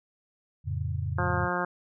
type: chord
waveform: sine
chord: F augmented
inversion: none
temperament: equal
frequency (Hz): 87.31 / 110 / 138.59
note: F2 / A2 / C#3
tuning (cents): 0 / 0 / 0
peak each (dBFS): -31 / -33 / -33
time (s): 0.64-1.49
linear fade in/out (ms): 50
type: harmonic tone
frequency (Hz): 177.9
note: F3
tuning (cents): +32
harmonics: 1 / 2 / 3 / 4 / 5 / 6 / 7 / 8 / 9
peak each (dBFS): -35 / -35 / -35 / -35 / -35 / -35 / -35 / -35 / -35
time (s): 1.18-1.65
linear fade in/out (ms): 5
effects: none